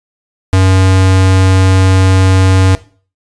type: tone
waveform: square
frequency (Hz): 94.4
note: F#2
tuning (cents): +35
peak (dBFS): -6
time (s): 0.53-2.75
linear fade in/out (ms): 0
effects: noise-tail reverb RT60 0.4 s tail -18 dB re dry + resampled to 22050 Hz